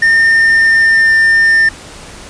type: tone with pitch glide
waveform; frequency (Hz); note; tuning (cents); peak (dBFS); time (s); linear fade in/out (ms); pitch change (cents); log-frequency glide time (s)
triangle; 1815 to 1800.4; A#6 to A6; -47 to +39; -4; 0.02-1.69; 5; -14; 0.16-1.13
effects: pink hiss -32 dBFS RMS until 2.29 s + resampled to 22050 Hz